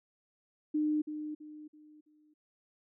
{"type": "tone with echo", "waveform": "sine", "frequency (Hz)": 303.4, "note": "D#4", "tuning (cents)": -44, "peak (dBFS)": -27, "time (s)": [0.74, 1.02], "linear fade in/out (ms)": 10, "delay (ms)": 330, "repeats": 4, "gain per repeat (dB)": -9, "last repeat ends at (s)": 2.34, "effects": []}